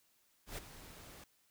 pink noise with ADSR envelope, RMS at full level -42 dBFS, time 0.46-1.24 s, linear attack 120 ms, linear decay 9 ms, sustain -12 dB, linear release 4 ms, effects white hiss -73 dBFS RMS until 1.5 s

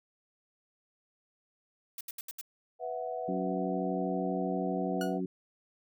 blue noise bursts, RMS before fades -40 dBFS, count 5, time 1.98-2.412 s, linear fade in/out 2 ms, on 28 ms, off 73 ms
sine chord, B suspended fourth, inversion none, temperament equal, 493.9 / 659.3 / 740 Hz, B4 / E5 / F#5, 0 / 0 / 0 cents, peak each -38 dBFS, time 2.79-5.21 s, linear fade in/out 50 ms
harmonic tone, 92.5 Hz, F#2, in tune, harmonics 2 / 3 / 4, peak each -34 / -36 / -37 dBFS, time 3.28-5.26 s, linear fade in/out 5 ms
sawtooth tone with exponential decay, 1453 Hz, F#6, 32 cents flat, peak -30 dBFS, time 5.01-5.18 s, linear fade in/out 2 ms, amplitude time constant 35 ms
effects none

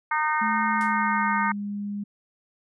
harmonic tone, 306.8 Hz, D#4, 24 cents flat, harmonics 3 / 4 / 5 / 6 / 7, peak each -25 / -27 / -29 / -31 / -32 dBFS, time 0.11-1.52 s, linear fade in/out 5 ms
sine tone with pitch glide, 216 to 203.9 Hz, A3 to G#3, -32 to -32 cents, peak -28 dBFS, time 0.41-2.04 s, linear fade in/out 10 ms, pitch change -100 cents, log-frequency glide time 0.65-1.42 s
white noise with exponential decay, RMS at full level -40 dBFS, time 0.81-0.99 s, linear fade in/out 0 ms, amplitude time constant 37 ms
effects resampled to 24000 Hz

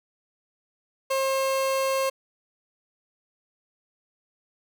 30% pulse tone, 535 Hz, C5, 38 cents sharp, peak -20 dBFS, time 1.1-2.1 s, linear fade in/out 10 ms, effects none

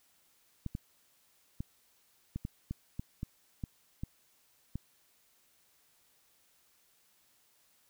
clicks, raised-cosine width 5 ms, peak -24 dBFS, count 11, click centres 0.663 / 0.751 / 1.605 / 2.36 / 2.451 / 2.71 / 2.995 / 3.231 / 3.638 / 4.035 / 4.756 s, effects white hiss -69 dBFS RMS until 7.89 s

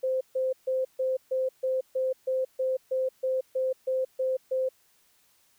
sine tone bursts, 520 Hz, C5, 11 cents flat, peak -24 dBFS, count 15, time 0.03-4.69 s, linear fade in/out 10 ms, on 180 ms, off 140 ms, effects white hiss -65 dBFS RMS until 5.58 s

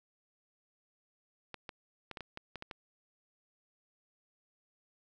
clicks, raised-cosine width 0.3 ms, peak -26 dBFS, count 9, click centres 1.543 / 1.692 / 2.113 / 2.172 / 2.207 / 2.374 / 2.557 / 2.624 / 2.712 s, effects none

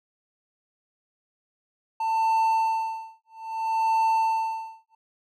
triangle tone with tremolo, 893 Hz, A5, 25 cents sharp, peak -17 dBFS, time 2-4.95 s, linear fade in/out 5 ms, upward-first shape sine, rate 0.61 Hz, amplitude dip 100%, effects none

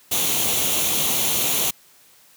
white noise with comb filter, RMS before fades -21 dBFS, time 0.11-1.71 s, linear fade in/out 10 ms, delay 0.3 ms, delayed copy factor +0.6, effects white hiss -53 dBFS RMS until 2.36 s + high-pass 80 Hz 12 dB/octave

